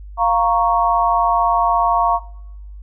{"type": "chord", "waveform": "sine", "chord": "Bb minor", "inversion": "second", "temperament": "equal", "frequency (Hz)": [698.5, 932.3, 1108.7], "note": ["F5", "Bb5", "Db6"], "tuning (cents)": [0, 0, 0], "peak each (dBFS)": -17, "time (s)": [0.17, 2.2], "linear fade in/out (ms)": 50, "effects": ["noise-tail reverb RT60 0.9 s tail -22 dB re dry", "added 50 Hz sine -32 dBFS peak until 2.82 s"]}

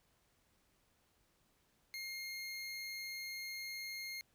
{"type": "tone", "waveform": "25% pulse", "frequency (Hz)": 2133, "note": "C7", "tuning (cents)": 33, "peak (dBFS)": -39, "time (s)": [1.94, 4.21], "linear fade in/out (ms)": 0, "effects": ["pink hiss -75 dBFS RMS until 4.34 s"]}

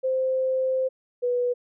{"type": "tone pair in turn", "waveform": "sine", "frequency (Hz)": [521, 490.5], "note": ["C5", "B4"], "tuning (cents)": [-7, -12], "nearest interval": "minor second", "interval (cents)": 105, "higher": "first", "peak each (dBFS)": -21, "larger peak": "neither", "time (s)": [[0.03, 0.89], [1.22, 1.54]], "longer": "first", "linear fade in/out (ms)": 20, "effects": []}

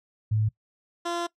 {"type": "tone pair in turn", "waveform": ["sine", "15% pulse"], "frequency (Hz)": [108, 343.8], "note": ["A2", "F4"], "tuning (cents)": [-32, -27], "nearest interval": "octave + minor sixth", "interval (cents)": 2005, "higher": "second", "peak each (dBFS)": -21, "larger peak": "neither", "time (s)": [[0.31, 0.49], [1.05, 1.27]], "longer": "second", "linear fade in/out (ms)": 10, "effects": ["noise-tail reverb RT60 0.1 s tail -21 dB re dry", "low-pass 8000 Hz 12 dB/octave"]}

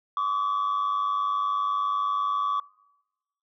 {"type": "tone with amplitude modulation", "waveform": "sine", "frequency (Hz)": 1143, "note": "D6", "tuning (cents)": -47, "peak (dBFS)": -18, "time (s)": [0.17, 2.6], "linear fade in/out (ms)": 2, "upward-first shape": "sine", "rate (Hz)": 100, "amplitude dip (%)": 80, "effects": ["noise-tail reverb RT60 1.0 s tail -25 dB re dry", "tanh soft clip ceiling -20 dBFS"]}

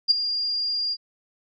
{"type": "tone with ADSR envelope", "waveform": "sine", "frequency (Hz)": 4808, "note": "D8", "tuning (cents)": 40, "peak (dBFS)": -11, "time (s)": [0.08, 0.97], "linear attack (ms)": 29, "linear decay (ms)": 12, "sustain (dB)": -12, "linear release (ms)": 50, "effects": []}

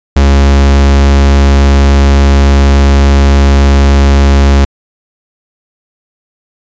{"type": "tone", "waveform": "45% pulse", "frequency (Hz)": 69.5, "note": "C#2", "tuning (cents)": 5, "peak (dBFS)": -3, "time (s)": [0.16, 4.65], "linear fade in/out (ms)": 5, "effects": ["resampled to 16000 Hz"]}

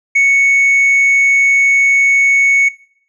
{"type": "tone with tanh clipping", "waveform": "sine", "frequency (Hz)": 2217, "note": "C#7", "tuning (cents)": 0, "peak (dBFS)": -8, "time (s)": [0.15, 2.69], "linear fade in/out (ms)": 10, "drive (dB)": 2, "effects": ["noise-tail reverb RT60 0.6 s tail -21 dB re dry"]}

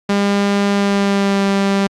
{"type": "tone with pitch glide", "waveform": "sawtooth", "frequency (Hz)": [201.1, 197.42], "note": ["G3", "G3"], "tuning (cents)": [44, 13], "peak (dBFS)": -9, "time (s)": [0.09, 1.87], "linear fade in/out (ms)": 5, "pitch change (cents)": -31, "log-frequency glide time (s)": [0.7, 1.44], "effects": ["low-pass 6000 Hz 12 dB/octave", "Opus 48 kbps"]}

